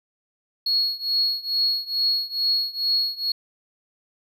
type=tone with tremolo; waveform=triangle; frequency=4329 Hz; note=C#8; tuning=42 cents flat; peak=-14 dBFS; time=0.66-3.32 s; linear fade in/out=5 ms; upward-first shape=triangle; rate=2.3 Hz; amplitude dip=95%; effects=tanh soft clip ceiling -15 dBFS